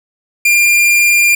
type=tone; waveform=45% pulse; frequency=2397 Hz; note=D7; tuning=35 cents sharp; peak=-7 dBFS; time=0.45-1.35 s; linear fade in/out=5 ms; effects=none